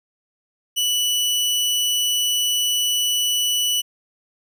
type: tone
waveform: sawtooth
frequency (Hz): 2960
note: F#7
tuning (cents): 0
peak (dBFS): -15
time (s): 0.76-3.82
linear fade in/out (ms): 20
effects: none